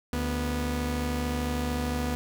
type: tone pair together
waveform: sawtooth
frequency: 73.42 / 244.8 Hz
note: D2 / B3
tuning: 0 / -15 cents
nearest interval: octave + major sixth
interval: 2085 cents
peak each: -26 dBFS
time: 0.13-2.15 s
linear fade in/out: 0 ms
effects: none